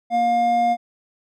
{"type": "tone pair together", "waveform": "triangle", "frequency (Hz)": [236.5, 708.7], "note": ["A#3", "F5"], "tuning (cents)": [25, 25], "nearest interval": "octave + perfect fifth", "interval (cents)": 1900, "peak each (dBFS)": [-25, -14], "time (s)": [0.1, 0.77], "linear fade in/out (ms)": 50, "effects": []}